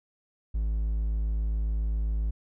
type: tone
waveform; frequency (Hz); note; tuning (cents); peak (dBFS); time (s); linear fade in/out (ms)
triangle; 53.7; A1; -41; -23; 0.54-2.31; 10
effects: none